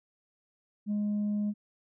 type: tone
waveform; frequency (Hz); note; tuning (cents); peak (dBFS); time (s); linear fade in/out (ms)
sine; 207.7; G#3; 0; -25; 0.86-1.54; 50
effects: tanh soft clip ceiling -26 dBFS